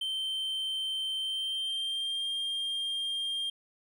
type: tone with pitch glide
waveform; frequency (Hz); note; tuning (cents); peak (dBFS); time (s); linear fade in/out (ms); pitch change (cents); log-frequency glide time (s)
triangle; 3114 to 3203; G7 to G7; -12 to +37; -29; 0.01-3.5; 5; +49; 1.19-2.27
effects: none